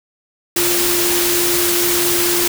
sine tone in noise, 349.2 Hz, F4, in tune, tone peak -19 dBFS, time 0.56-2.48 s, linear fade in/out 5 ms, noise white, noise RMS -17 dBFS, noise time 0.56-2.48 s, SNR -5 dB, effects none

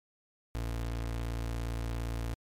30% pulse tone, 57.3 Hz, A#1, 29 cents flat, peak -30 dBFS, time 0.55-2.34 s, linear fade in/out 0 ms, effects MP3 96 kbps

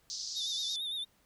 pink band-pass noise, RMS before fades -40 dBFS, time 0.1-0.76 s, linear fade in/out 0 ms, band 4400 to 6100 Hz, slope 48 dB/octave
triangle tone with vibrato, 3622 Hz, A7, 49 cents sharp, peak -33 dBFS, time 0.35-1.05 s, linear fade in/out 20 ms, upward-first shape sine, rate 8.8 Hz, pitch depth 72 cents each way
effects pink hiss -69 dBFS RMS until 1.25 s

